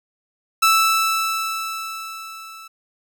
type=tone with level ramp; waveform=sawtooth; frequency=1318.5 Hz; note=E6; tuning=in tune; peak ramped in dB=-8 to -34 dBFS; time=0.62-2.68 s; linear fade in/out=10 ms; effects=none